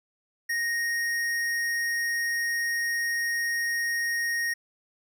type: tone with hard clipping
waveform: sine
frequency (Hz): 1864.7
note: A#6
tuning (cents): 0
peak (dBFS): -27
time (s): 0.49-4.54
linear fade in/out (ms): 10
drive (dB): 14
effects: none